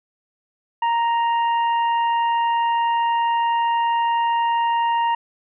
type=harmonic tone; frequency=932.3 Hz; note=A#5; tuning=in tune; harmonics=1 / 2 / 3; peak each=-17 / -31 / -33 dBFS; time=0.82-5.15 s; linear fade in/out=5 ms; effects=none